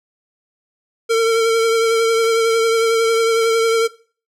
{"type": "tone with vibrato", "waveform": "square", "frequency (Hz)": 453.8, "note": "A#4", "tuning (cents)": -47, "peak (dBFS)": -13, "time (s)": [1.09, 3.88], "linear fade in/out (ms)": 20, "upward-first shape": "triangle", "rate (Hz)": 11, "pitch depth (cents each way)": 28, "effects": ["noise-tail reverb RT60 0.4 s tail -19 dB re dry", "low-pass 10000 Hz 12 dB/octave"]}